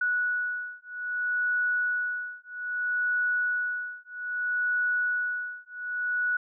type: beating tone pair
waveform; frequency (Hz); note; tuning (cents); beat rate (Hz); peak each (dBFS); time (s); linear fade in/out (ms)
sine; 1470 / 1470.62; F#6 / F#6; -12 / -11; 0.62; -29; 0.01-6.37; 5
effects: none